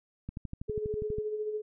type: click train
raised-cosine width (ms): 5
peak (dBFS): -25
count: 12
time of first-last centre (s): 0.29-1.184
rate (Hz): 12.3
type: tone with tremolo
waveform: sine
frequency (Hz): 426.2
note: G#4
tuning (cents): +45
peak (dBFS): -29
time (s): 0.68-1.62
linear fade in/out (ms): 20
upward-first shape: sine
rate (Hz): 14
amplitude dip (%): 50
effects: none